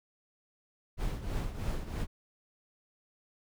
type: noise with tremolo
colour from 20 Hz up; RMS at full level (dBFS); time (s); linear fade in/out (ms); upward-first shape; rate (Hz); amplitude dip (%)
brown; -31; 0.97-2.07; 50; triangle; 3.1; 75
effects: none